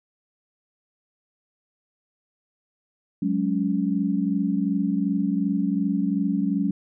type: chord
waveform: sine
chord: F# suspended second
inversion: none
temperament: equal with one note detuned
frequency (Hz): 185 / 207.7 / 280.2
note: F#3 / G#3 / C#4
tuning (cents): 0 / 0 / +19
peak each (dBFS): -25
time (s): 3.22-6.71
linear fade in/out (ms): 5
effects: none